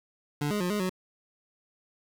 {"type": "tone with pitch steps", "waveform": "25% pulse", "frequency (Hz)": [146.6, 208, 178.7, 208.2, 184.9], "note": ["D3", "G#3", "F3", "G#3", "F#3"], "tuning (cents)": [-3, 3, 40, 5, -1], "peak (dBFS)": -23, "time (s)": [0.41, 0.895], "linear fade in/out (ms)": 5, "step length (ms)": 97, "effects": ["9-bit"]}